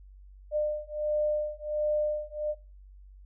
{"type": "beating tone pair", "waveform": "sine", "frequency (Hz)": [601, 602.4], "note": ["D5", "D5"], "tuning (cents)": [40, 44], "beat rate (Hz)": 1.4, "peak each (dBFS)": -30, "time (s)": [0.51, 2.55], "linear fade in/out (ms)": 50, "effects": ["noise-tail reverb RT60 0.3 s tail -18 dB re dry", "added 48 Hz sine -48 dBFS peak until 3.25 s"]}